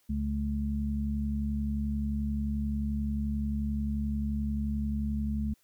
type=harmonic tone; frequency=71.4 Hz; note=D2; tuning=48 cents flat; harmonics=1 / 2 / 3; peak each=-31 / -41 / -31 dBFS; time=0.09-5.54 s; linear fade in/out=10 ms; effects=white hiss -69 dBFS RMS until 5.63 s